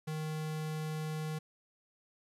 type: tone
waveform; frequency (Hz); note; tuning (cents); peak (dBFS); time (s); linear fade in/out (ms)
square; 155.56; D#3; 0; -36; 0.07-1.39; 10
effects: resampled to 32000 Hz + 11-bit